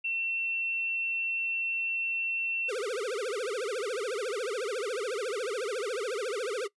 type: tone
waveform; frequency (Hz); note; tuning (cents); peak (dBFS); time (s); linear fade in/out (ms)
sine; 2703; E7; +43; -29; 0.04-2.7; 10
type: tone with vibrato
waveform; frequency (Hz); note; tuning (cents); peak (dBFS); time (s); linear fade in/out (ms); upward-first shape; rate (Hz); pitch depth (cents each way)
square; 454.4; A#4; -44; -31; 2.68-6.68; 20; triangle; 14; 300
effects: noise-tail reverb RT60 0.1 s tail -21 dB re dry + resampled to 24000 Hz